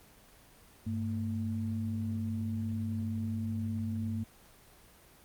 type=tone pair together; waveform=sine; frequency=99.4 / 224.7 Hz; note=G2 / A3; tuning=+25 / +37 cents; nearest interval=octave + major second; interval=1412 cents; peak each=-34 / -34 dBFS; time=0.86-4.24 s; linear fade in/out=10 ms; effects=pink hiss -58 dBFS RMS until 5.24 s + Opus 24 kbps